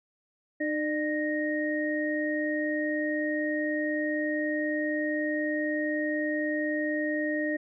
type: tone cluster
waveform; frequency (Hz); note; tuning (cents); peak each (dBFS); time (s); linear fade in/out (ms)
sine; 305.1 / 600 / 1864; D#4 / D5 / A#6; -34 / +37 / -1; -29 / -32 / -32; 0.6-7.57; 10
effects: none